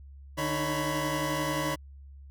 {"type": "tone cluster", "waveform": "25% pulse", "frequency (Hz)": [149.3, 310, 557, 993], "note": ["D3", "D#4", "C#5", "B5"], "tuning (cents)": [29, -6, 8, 9], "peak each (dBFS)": -30, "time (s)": [0.37, 1.76], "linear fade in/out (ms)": 20, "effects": ["added 69 Hz sine -45 dBFS peak until 2.3 s"]}